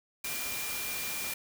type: tone in noise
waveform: sine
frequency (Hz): 2393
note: D7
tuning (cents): +32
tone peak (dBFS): -40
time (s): 0.24-1.34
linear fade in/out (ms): 5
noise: white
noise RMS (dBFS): -36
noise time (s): 0.24-1.34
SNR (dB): -7
effects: none